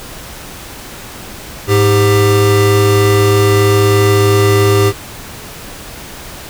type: tone pair together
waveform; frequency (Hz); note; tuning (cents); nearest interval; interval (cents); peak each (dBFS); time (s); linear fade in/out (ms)
square; 104.4 / 396.3; G#2 / G4; +10 / +19; octave + major seventh; 2309; -11; 1.67-4.93; 50
effects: pink hiss -30 dBFS RMS until 6.49 s